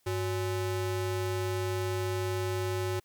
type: ring-modulated tone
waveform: square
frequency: 233.1 Hz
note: A#3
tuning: in tune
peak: -27 dBFS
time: 0.06-3 s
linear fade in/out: 10 ms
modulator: 134 Hz
effects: white hiss -70 dBFS RMS until 3.04 s